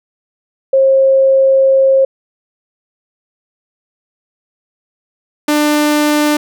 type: tone pair in turn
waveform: sine / sawtooth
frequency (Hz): 536 / 298.1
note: C5 / D4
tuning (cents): +42 / +26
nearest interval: minor seventh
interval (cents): 1016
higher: first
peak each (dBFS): -6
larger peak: neither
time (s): 0.73-2.05 / 5.48-6.37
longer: first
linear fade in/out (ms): 5
effects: none